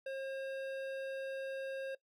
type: tone with hard clipping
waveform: triangle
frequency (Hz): 537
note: C5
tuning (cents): +45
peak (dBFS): -40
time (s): 0.06-1.95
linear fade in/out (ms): 5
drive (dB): 16
effects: noise-tail reverb RT60 0.1 s tail -20 dB re dry